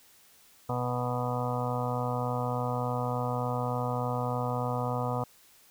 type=harmonic tone; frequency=123.4 Hz; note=B2; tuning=1 cent flat; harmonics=1 / 2 / 4 / 5 / 6 / 7 / 8 / 9 / 10; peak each=-32 / -37 / -35 / -40 / -36 / -42 / -38 / -44 / -39 dBFS; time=0.69-5.24 s; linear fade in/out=5 ms; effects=white hiss -59 dBFS RMS until 5.7 s